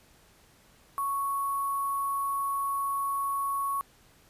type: tone with sample-and-hold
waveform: sine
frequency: 1108.7 Hz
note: C#6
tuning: in tune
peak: -27 dBFS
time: 0.98-3.81 s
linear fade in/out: 0 ms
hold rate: 11025 Hz
effects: pink hiss -60 dBFS RMS until 4.29 s + resampled to 32000 Hz